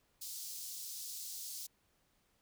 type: high-pass noise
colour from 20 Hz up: pink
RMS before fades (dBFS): -45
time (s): 0.21-1.67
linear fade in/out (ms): 10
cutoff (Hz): 4600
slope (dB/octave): 24
effects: pink hiss -75 dBFS RMS until 2.41 s